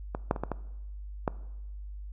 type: clicks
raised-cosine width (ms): 1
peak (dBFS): -18 / -10 / -22 / -16 / -16 / -12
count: 6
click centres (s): 0.149 / 0.311 / 0.362 / 0.436 / 0.517 / 1.278
effects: noise-tail reverb RT60 1.0 s tail -19 dB re dry + added 50 Hz sine -38 dBFS peak until 2.12 s